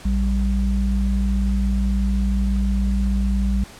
sine tone pair together, 58.21 / 196 Hz, A#1 / G3, -2 / 0 cents, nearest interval octave + major sixth, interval 2102 cents, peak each -18 / -22 dBFS, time 0.05-3.64 s, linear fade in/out 5 ms, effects pink hiss -42 dBFS RMS until 3.79 s + low-pass 10000 Hz 12 dB/octave

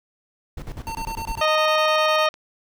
brown noise with tremolo, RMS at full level -30 dBFS, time 0.57-1.41 s, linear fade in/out 5 ms, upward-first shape square, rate 10 Hz, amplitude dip 75%
square tone bursts, 904 Hz, A5, 47 cents sharp, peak -29 dBFS, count 14, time 0.87-2.262 s, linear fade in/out 0 ms, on 79 ms, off 22 ms
harmonic tone, 620 Hz, D#5, 6 cents flat, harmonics 1 / 2 / 3 / 4 / 5 / 6 / 7 / 9, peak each -20 / -21 / -28 / -28 / -29 / -31 / -34 / -36 dBFS, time 1.41-2.29 s, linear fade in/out 5 ms
click, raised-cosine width 0.2 ms, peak -30 dBFS, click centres 2.341 s
effects none

